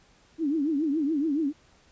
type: tone with vibrato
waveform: sine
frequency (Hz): 300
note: D4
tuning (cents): +37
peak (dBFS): -23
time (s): 0.38-1.53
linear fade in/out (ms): 50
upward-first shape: triangle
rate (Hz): 7.1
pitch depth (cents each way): 200
effects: pink hiss -60 dBFS RMS until 1.91 s + resampled to 16000 Hz